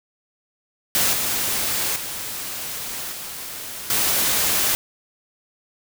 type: noise with level steps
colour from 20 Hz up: white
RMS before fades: -19 / -23 / -30 / -33 / -20 dBFS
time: 0.95-4.75 s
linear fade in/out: 0 ms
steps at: 1.13 / 1.96 / 3.12 / 3.9 s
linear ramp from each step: 2 ms
effects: none